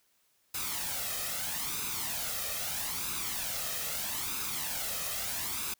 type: noise with flanger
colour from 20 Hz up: white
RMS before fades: -35 dBFS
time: 0.54-5.74 s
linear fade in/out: 5 ms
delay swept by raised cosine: 0.79 to 1.61 ms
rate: 0.78 Hz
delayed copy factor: +0.6
effects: white hiss -71 dBFS RMS until 5.79 s